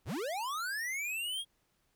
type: linear sweep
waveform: square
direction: up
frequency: 42.1 to 3322 Hz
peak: -35 dBFS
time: 0.05-1.45 s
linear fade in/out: 50 ms
effects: pink hiss -75 dBFS RMS until 1.95 s